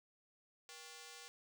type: ring-modulated tone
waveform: 5% pulse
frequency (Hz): 634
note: D#5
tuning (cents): +32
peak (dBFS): -38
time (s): 0.69-1.28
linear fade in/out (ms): 0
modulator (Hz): 157
effects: none